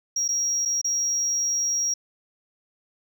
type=tone with dropouts; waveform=sine; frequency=5650 Hz; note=F8; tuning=19 cents sharp; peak=-20 dBFS; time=0.16-1.94 s; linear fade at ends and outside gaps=5 ms; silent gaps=0.28-0.287 / 0.652-0.656 / 0.815-0.844 s; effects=tanh soft clip ceiling -19 dBFS